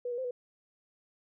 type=tone with pitch steps; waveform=sine; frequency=489.9 / 480.4 / 519 / 491.9 Hz; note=B4 / B4 / C5 / B4; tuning=-14 / -48 / -14 / -7 cents; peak=-32 dBFS; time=0.05-0.31 s; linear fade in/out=5 ms; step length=65 ms; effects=none